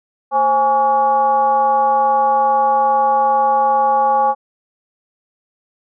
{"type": "tone with frequency modulation", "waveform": "sine", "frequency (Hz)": 830.6, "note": "G#5", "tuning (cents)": 0, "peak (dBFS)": -11, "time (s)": [0.31, 4.35], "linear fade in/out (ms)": 50, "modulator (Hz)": 300, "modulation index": 0.74, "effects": []}